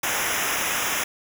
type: noise with comb filter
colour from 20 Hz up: pink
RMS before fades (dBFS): -25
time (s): 0.03-1.04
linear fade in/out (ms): 5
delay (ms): 0.23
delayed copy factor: -0.95
effects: none